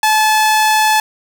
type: tone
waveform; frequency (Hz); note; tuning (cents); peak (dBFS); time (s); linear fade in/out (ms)
sawtooth; 864; A5; -32; -6; 0.03-1; 2
effects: none